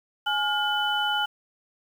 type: tone cluster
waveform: sine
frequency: 836 / 1422 / 3000 Hz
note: G#5 / F6 / F#7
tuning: +11 / +31 / +23 cents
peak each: -27 dBFS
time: 0.26-1.26 s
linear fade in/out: 10 ms
effects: 8-bit